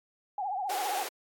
sine tone with vibrato, 784 Hz, G5, in tune, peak -30 dBFS, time 0.38-1.03 s, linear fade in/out 2 ms, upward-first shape triangle, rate 15 Hz, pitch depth 150 cents each way
pink high-pass noise, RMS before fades -37 dBFS, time 0.69-1.09 s, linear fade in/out 10 ms, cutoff 350 Hz, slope 48 dB/octave
effects AAC 64 kbps

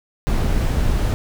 brown noise, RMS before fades -18 dBFS, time 0.27-1.14 s, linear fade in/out 0 ms, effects none

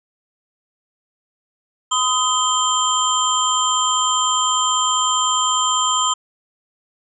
sine tone cluster, 1020 / 1255 / 3141 / 7250 Hz, C6 / D#6 / G7 / A#8, -44 / +15 / +3 / -49 cents, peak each -21 dBFS, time 1.91-6.14 s, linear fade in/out 10 ms, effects none

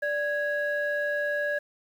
sine tone pair together, 586.5 / 1659 Hz, D5 / G#6, -2 / -2 cents, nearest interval octave + tritone, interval 1800 cents, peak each -27 / -27 dBFS, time 0.02-1.59 s, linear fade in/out 10 ms, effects tanh soft clip ceiling -20 dBFS + 9-bit

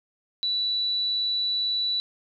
sine tone, 3951 Hz, B7, in tune, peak -23 dBFS, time 0.43-2 s, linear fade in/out 0 ms, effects none

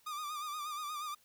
45% pulse tone with vibrato, 1203 Hz, D6, 41 cents sharp, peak -38 dBFS, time 0.06-1.15 s, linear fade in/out 10 ms, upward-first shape sine, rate 8.4 Hz, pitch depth 61 cents each way, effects white hiss -68 dBFS RMS until 1.24 s

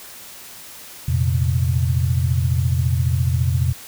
sine chord, F suspended fourth, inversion none, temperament just, 87.31 / 116.41 / 130.96 Hz, F2 / Bb2 / C3, 0 / -2 / +2 cents, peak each -19 / -22 / -20 dBFS, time 1.08-3.73 s, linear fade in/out 5 ms, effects white hiss -39 dBFS RMS until 3.87 s

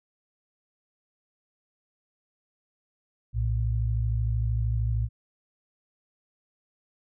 sine tone pair together, 60.3 / 113.4 Hz, B1 / A#2, -41 / -47 cents, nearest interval major seventh, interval 1094 cents, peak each -26 dBFS, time 3.33-5.09 s, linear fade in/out 50 ms, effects none

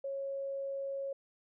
sine tone, 549 Hz, C#5, 17 cents flat, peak -35 dBFS, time 0.04-1.13 s, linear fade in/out 5 ms, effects none

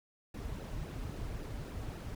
brown noise with flanger, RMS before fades -41 dBFS, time 0.34-2.15 s, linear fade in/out 5 ms, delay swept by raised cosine 0.88 to 5.88 ms, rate 3.7 Hz, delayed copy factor -0.6, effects none

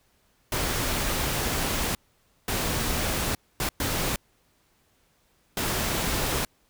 pink noise bursts at uneven times, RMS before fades -27 dBFS, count 5, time 0.52-1.95 / 2.48-3.35 / 3.6-3.69 / 3.8-4.16 / 5.57-6.45 s, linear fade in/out 2 ms, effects pink hiss -66 dBFS RMS until 6.69 s

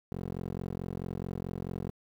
15% pulse tone with band-pass filter, 44.6 Hz, F1, 37 cents sharp, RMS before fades -37 dBFS, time 0.12-1.91 s, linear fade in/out 0 ms, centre 270 Hz, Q 1.1, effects 10-bit

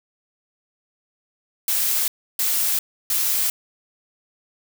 blue noise bursts, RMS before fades -21 dBFS, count 3, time 1.68-3.5 s, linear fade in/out 2 ms, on 400 ms, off 310 ms, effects none

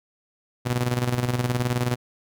sawtooth tone with tremolo, 123 Hz, B2, 7 cents flat, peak -16 dBFS, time 0.65-1.96 s, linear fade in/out 20 ms, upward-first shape square, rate 19 Hz, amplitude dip 60%, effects none

